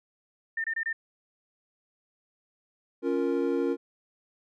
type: tone bursts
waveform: sine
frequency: 1808 Hz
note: A6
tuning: 47 cents sharp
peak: -27 dBFS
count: 4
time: 0.57-0.929 s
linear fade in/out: 5 ms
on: 71 ms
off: 25 ms
type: chord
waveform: triangle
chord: Bb minor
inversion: first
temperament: equal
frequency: 277.2 / 349.2 / 466.2 Hz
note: Db4 / F4 / Bb4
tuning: 0 / 0 / 0 cents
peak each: -27 dBFS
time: 3.02-3.77 s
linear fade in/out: 50 ms
effects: none